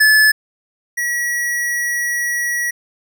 square tone pair in turn, 1728 / 1924 Hz, A6 / B6, -32 / -46 cents, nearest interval major second, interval 186 cents, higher second, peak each -9 / -18 dBFS, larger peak first, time 0-0.32 / 0.97-2.71 s, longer second, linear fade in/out 10 ms, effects none

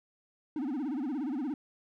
triangle tone with vibrato, 276.9 Hz, C#4, 2 cents flat, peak -29 dBFS, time 0.56-1.54 s, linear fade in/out 2 ms, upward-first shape sine, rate 17 Hz, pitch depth 230 cents each way, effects none

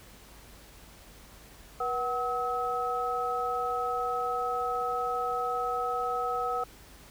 sine tone cluster, 484.6 / 747 / 1285 Hz, B4 / F#5 / E6, -33 / +16 / -45 cents, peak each -34 / -32 / -31 dBFS, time 1.8-6.64 s, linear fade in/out 5 ms, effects added 50 Hz sine -55 dBFS peak until 7.1 s + pink hiss -53 dBFS RMS until 7.1 s

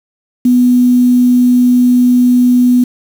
sine tone with quantisation, 247.2 Hz, B3, 2 cents sharp, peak -5 dBFS, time 0.45-2.84 s, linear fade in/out 5 ms, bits 5, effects none

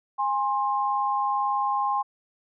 sine tone pair together, 820 / 1058.2 Hz, G#5 / C6, -22 / +19 cents, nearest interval major third, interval 441 cents, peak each -25 dBFS, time 0.18-2.03 s, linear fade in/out 20 ms, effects none

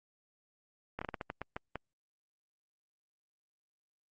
slowing click train, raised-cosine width 0.5 ms, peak -22 dBFS, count 10, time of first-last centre 0.99-1.757 s, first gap 25 ms, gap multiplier 1.29, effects Opus 48 kbps

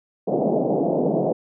white band-pass noise, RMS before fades -21 dBFS, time 0.27-1.33 s, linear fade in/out 10 ms, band 150 to 690 Hz, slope 48 dB/octave, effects none

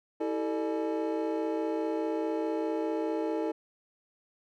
triangle tone cluster, 323.5 / 388.3 / 443.5 / 601 / 853 Hz, E4 / G4 / A4 / D5 / G#5, -32 / -16 / +14 / +40 / +46 cents, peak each -30 / -38 / -31 / -35 / -38 dBFS, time 0.2-3.52 s, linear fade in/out 10 ms, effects none

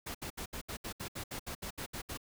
pink noise bursts, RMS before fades -41 dBFS, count 14, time 0.06-2.175 s, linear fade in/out 10 ms, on 87 ms, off 69 ms, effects none

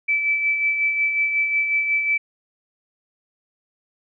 sine tone with tremolo, 2314 Hz, D7, 26 cents flat, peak -16 dBFS, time 0.08-2.18 s, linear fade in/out 10 ms, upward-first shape sine, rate 5.5 Hz, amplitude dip 45%, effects none

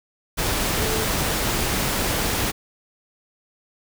sine tone in noise, 439.1 Hz, A4, 4 cents flat, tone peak -28 dBFS, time 0.79-1.06 s, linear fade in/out 20 ms, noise pink, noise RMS -23 dBFS, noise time 0.37-2.52 s, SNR -8 dB, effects none

